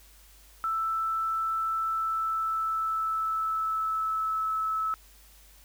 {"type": "tone with pitch glide", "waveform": "sine", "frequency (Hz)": [1323, 1302.5], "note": ["E6", "E6"], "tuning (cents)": [6, -21], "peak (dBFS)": -26, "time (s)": [0.64, 4.94], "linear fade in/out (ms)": 0, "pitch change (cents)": -27, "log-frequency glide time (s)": [1.8, 4.48], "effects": ["added 50 Hz sine -55 dBFS peak until 5.64 s", "white hiss -57 dBFS RMS until 5.64 s"]}